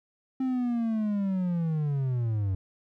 triangle linear sweep, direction down, 264.2 to 92.3 Hz, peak -23 dBFS, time 0.4-2.55 s, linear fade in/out 5 ms, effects none

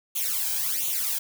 blue noise with flanger, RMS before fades -27 dBFS, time 0.15-1.19 s, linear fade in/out 10 ms, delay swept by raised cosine 0.29 to 1.29 ms, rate 1.4 Hz, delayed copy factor +0.85, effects none

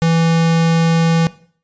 square tone, 165.1 Hz, E3, 3 cents sharp, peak -12 dBFS, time 0.02-1.27 s, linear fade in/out 0 ms, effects noise-tail reverb RT60 0.5 s tail -18 dB re dry + resampled to 16000 Hz

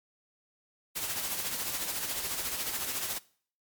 white noise with tremolo, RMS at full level -32 dBFS, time 0.95-3.19 s, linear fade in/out 20 ms, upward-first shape sine, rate 14 Hz, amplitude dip 45%, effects noise-tail reverb RT60 0.5 s tail -21 dB re dry + MP3 96 kbps

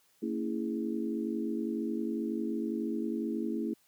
sine chord, A# half-diminished seventh, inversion none, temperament equal with one note detuned, 227.6 / 277.2 / 329.6 / 415.3 Hz, A#3 / C#4 / E4 / G#4, -41 / 0 / 0 / 0 cents, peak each -34 / -38 / -35 / -40 dBFS, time 0.22-3.74 s, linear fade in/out 10 ms, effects white hiss -68 dBFS RMS until 3.87 s + high-pass 100 Hz 12 dB/octave

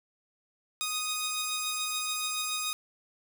10% pulse tone pair together, 1245 / 3728 Hz, D#6 / A#7, +1 / -1 cents, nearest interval octave + perfect fifth, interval 1898 cents, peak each -24 / -27 dBFS, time 0.81-2.73 s, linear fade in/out 0 ms, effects none

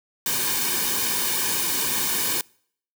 white noise with comb filter, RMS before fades -24 dBFS, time 0.26-2.41 s, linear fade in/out 2 ms, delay 1.5 ms, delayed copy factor -0.75, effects noise-tail reverb RT60 0.6 s tail -26 dB re dry

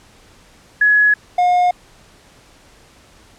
sine / triangle tone pair in turn, 1687 / 716.9 Hz, G#6 / F5, +27 / +45 cents, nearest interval octave + minor third, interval 1482 cents, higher first, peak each -9 dBFS, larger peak neither, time 0.81-1.14 / 1.38-1.71 s, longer neither, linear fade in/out 5 ms, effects pink hiss -48 dBFS RMS until 3.38 s + low-pass 9000 Hz 12 dB/octave

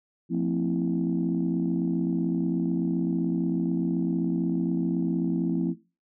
sine chord, F major seventh, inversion none, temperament equal with one note detuned, 174.61 / 225.7 / 261.6 / 329.6 Hz, F3 / A3 / C4 / E4, 0 / +44 / 0 / 0 cents, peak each -26 / -30 / -28 / -29 dBFS, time 0.29-5.75 s, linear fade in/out 50 ms, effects noise-tail reverb RT60 0.3 s tail -19 dB re dry + tanh soft clip ceiling -16 dBFS

